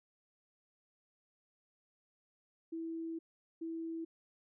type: tone bursts at uneven times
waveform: sine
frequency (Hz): 328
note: E4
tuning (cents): -9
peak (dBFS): -38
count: 2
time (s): 2.72-3.19 / 3.61-4.05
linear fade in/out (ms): 10
effects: none